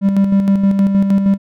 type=tone with tremolo; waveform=triangle; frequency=196.8 Hz; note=G3; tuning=7 cents sharp; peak=-6 dBFS; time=0.01-1.38 s; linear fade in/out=50 ms; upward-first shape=square; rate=6.4 Hz; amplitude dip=45%; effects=none